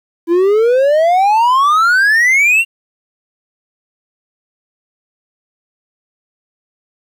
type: exponential sweep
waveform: triangle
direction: up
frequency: 329.6 to 2806 Hz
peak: -6 dBFS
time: 0.27-2.65 s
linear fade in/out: 50 ms
effects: 8-bit